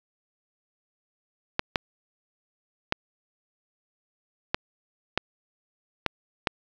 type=clicks; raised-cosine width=0.3 ms; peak=-6 dBFS; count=7; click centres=1.594 / 1.758 / 2.924 / 4.545 / 5.176 / 6.063 / 6.472 s; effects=resampled to 16000 Hz + 7-bit